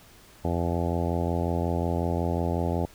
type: harmonic tone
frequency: 85.5 Hz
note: F2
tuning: 36 cents flat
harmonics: 1 / 2 / 3 / 4 / 5 / 6 / 7 / 8 / 9 / 10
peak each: -28 / -31 / -33 / -34 / -35 / -36 / -36 / -37 / -38 / -38 dBFS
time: 0.44-2.86 s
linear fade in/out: 10 ms
effects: pink hiss -53 dBFS RMS until 2.94 s